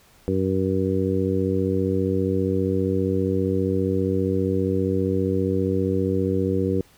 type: harmonic tone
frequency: 95 Hz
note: F#2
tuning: 46 cents sharp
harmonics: 1 / 2 / 3 / 4 / 5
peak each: -26 / -26 / -26 / -26 / -26 dBFS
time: 0.28-6.81 s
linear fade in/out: 0 ms
effects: pink hiss -55 dBFS RMS until 6.97 s